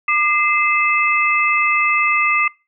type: tone cluster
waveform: sine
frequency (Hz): 1198 / 2076 / 2604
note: D6 / C7 / E7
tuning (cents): +34 / -14 / -22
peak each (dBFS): -18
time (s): 0.08-2.48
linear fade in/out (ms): 5
effects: noise-tail reverb RT60 0.3 s tail -25 dB re dry